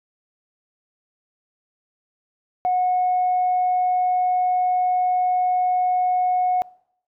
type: tone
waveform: sine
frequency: 730 Hz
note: F#5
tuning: 24 cents flat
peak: -16 dBFS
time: 2.65-6.62 s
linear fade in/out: 0 ms
effects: noise-tail reverb RT60 0.7 s tail -23 dB re dry + tanh soft clip ceiling -13 dBFS